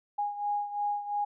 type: beating tone pair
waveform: sine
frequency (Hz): 822 / 824.9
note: G#5 / G#5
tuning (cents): -18 / -12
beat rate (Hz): 2.9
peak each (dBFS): -30 / -35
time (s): 0.18-1.25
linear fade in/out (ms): 10
effects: none